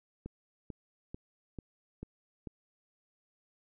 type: click train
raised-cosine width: 3 ms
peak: -28 dBFS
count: 6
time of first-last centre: 0.26-2.472 s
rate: 2.26 Hz
effects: none